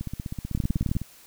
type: two click trains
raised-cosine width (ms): 5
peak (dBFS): -19 / -12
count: 17 / 9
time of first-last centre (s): 0.01-1.016 / 0.55-0.967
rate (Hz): 15.9 / 19.2
effects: white hiss -52 dBFS RMS until 1.26 s